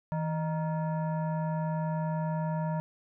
sine tone with frequency modulation, 161.5 Hz, E3, 35 cents flat, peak -28 dBFS, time 0.12-2.8 s, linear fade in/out 0 ms, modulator 778 Hz, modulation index 0.75, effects none

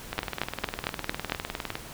two click trains, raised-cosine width 0.3 ms, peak -14 / -9 dBFS, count 33 / 6, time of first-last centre 0.13-1.754 / 0.19-1.321 s, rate 19.7 / 4.42 Hz, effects pink hiss -43 dBFS RMS until 1.93 s

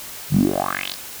10% pulse tone with band-pass filter sweep, 47 Hz, F#1, 28 cents sharp, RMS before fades -20 dBFS, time 0.3-0.97 s, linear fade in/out 50 ms, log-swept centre 130 to 5700 Hz, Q 5.3, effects white hiss -35 dBFS RMS until 1.2 s

